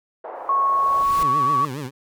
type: band-pass noise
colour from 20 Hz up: white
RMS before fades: -34 dBFS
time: 0.24-1.03 s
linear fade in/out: 5 ms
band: 480 to 930 Hz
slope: 24 dB/octave
type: noise with exponential growth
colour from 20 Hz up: pink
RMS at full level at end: -30 dBFS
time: 0.35-1.23 s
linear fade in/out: 0 ms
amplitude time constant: 190 ms
type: tone with pitch glide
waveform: sine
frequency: 1100 to 1129.6 Hz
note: C#6 to C#6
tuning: -14 to +32 cents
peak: -16 dBFS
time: 0.49-1.65 s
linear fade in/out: 2 ms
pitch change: +46 cents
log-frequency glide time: 0.75-1.47 s
type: tone with vibrato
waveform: 20% pulse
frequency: 138.59 Hz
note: C#3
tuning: in tune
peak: -23 dBFS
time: 1.2-1.91 s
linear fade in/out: 50 ms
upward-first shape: triangle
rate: 7.2 Hz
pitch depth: 220 cents each way
effects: none